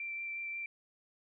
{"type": "tone with vibrato", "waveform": "sine", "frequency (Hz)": 2349, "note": "D7", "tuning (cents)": 0, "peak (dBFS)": -37, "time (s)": [0, 0.66], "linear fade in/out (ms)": 2, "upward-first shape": "sine", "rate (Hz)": 5.6, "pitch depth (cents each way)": 9, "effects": []}